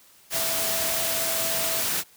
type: tone in noise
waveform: sine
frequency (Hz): 659.3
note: E5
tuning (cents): 0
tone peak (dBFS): -33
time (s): 0.31-1.85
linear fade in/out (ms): 50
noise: white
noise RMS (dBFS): -26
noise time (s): 0.3-2.04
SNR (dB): -10
effects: white hiss -55 dBFS RMS until 2.16 s + high-pass 60 Hz 12 dB/octave